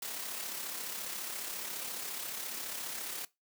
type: noise with amplitude modulation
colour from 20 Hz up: white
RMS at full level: -38 dBFS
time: 0.02-3.25 s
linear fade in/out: 5 ms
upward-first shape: sine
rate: 34.5 Hz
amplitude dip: 40%
effects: noise-tail reverb RT60 0.2 s tail -20 dB re dry + high-pass 200 Hz 12 dB/octave